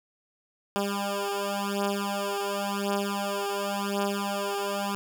10% pulse beating tone pair, 200 / 200.92 Hz, G3 / G3, +35 / +43 cents, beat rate 0.92 Hz, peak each -22 dBFS, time 0.76-4.95 s, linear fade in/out 0 ms, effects none

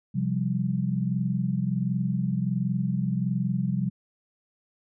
sine chord, C suspended fourth, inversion none, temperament equal, 130.81 / 174.61 / 196 Hz, C3 / F3 / G3, 0 / 0 / 0 cents, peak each -28 dBFS, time 0.14-3.9 s, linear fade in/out 20 ms, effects none

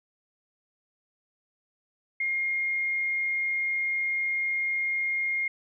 sine tone, 2132 Hz, C7, 32 cents sharp, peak -25 dBFS, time 2.2-5.48 s, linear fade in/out 5 ms, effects none

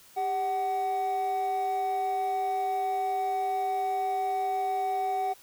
triangle tone pair together, 397.4 / 751 Hz, G4 / F#5, +24 / +26 cents, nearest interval major seventh, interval 1102 cents, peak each -32 / -24 dBFS, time 0.16-5.34 s, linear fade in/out 20 ms, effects tanh soft clip ceiling -20 dBFS + white hiss -55 dBFS RMS until 5.42 s

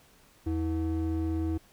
triangle ring-modulated tone, 202.2 Hz, G#3, 46 cents flat, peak -22 dBFS, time 0.46-1.58 s, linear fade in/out 10 ms, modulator 120 Hz, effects pink hiss -60 dBFS RMS until 1.72 s

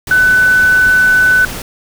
sine tone in noise, 1500 Hz, F#6, 23 cents sharp, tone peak -6 dBFS, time 0.11-1.45 s, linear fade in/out 2 ms, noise pink, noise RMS -24 dBFS, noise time 0.07-1.62 s, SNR +15 dB, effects none

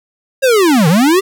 square linear two-way sweep, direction down then up, 552 to 146.83 to 401.4 Hz, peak -8 dBFS, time 0.42-1.21 s, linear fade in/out 20 ms, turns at 0.88 s, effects none

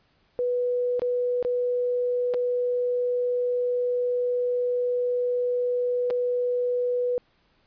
sine tone with dropouts, 491.9 Hz, B4, 7 cents flat, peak -22 dBFS, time 0.39-7.18 s, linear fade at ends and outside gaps 0 ms, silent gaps 0.995-1.019 / 1.427-1.449 / 2.338-2.343 / 6.102-6.107 s, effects pink hiss -65 dBFS RMS until 7.66 s + resampled to 11025 Hz

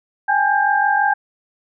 sine tone cluster, 799 / 845 / 1593 Hz, G5 / G#5 / G6, +33 / +30 / +27 cents, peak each -18 / -18 / -18 dBFS, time 0.28-1.14 s, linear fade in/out 10 ms, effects none

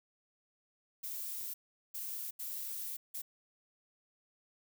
violet noise bursts at uneven times, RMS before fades -41 dBFS, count 4, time 1.03-1.54 / 1.94-2.31 / 2.39-2.97 / 3.14-3.22 s, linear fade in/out 10 ms, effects none

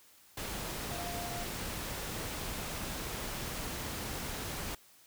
sine tone in noise, 698.5 Hz, F5, in tune, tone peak -42 dBFS, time 0.91-1.44 s, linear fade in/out 5 ms, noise pink, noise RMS -39 dBFS, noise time 0.37-4.75 s, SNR -6 dB, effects white hiss -61 dBFS RMS until 5.06 s

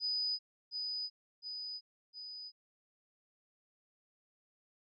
sine tone with echo, 4978 Hz, D#8, in tune, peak -32 dBFS, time 0-0.39 s, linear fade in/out 50 ms, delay 710 ms, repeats 3, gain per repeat -4 dB, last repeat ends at 2.52 s, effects none

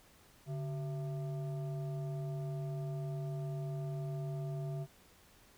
sine tone with frequency modulation, 143.6 Hz, D3, 39 cents flat, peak -36 dBFS, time 0.46-4.87 s, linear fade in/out 50 ms, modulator 525 Hz, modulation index 0.52, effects pink hiss -63 dBFS RMS until 5.57 s

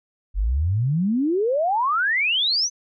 sine exponential sweep, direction up, 43.65 to 6230 Hz, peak -18 dBFS, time 0.34-2.7 s, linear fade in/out 50 ms, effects none

